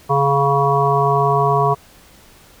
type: harmonic tone with a mistuned harmonic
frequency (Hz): 140.1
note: C#3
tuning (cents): +19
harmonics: 1 / 3 / 5 / 7 / 8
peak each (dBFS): -19 / -19 / -19 / -19 / -19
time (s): 0.09-1.75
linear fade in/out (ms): 20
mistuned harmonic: 7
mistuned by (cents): -18
effects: pink hiss -47 dBFS RMS until 2.6 s